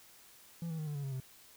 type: tone with pitch steps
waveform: triangle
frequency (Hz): 168.3 / 161.26 / 154.51 / 148.04 / 141.85 / 135.91 / 130.23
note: E3 / E3 / D#3 / D3 / C#3 / C#3 / C3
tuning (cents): +36 / -38 / -12 / +14 / +40 / -34 / -8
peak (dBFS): -34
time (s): 0.62-1.201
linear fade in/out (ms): 2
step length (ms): 83
effects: white hiss -59 dBFS RMS until 1.56 s